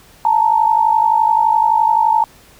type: tone pair together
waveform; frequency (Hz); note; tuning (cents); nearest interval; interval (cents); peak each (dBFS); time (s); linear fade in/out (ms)
sine; 870.3 / 922; A5 / A#5; -19 / -19; minor second; 100; -13; 0.25-2.24; 2
effects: pink hiss -46 dBFS RMS until 2.59 s